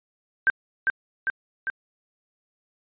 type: tone with echo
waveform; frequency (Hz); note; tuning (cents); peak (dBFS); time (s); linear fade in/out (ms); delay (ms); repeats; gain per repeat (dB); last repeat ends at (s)
sine; 1567; G6; -1; -15; 0.47-0.5; 0; 400; 3; -3; 1.7
effects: resampled to 8000 Hz